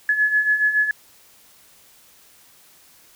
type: beating tone pair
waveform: sine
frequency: 1700 / 1707.1 Hz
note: G#6 / G#6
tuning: +40 / +47 cents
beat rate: 7.1 Hz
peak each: -23 / -17 dBFS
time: 0.09-0.91 s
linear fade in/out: 2 ms
effects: white hiss -52 dBFS RMS until 3.15 s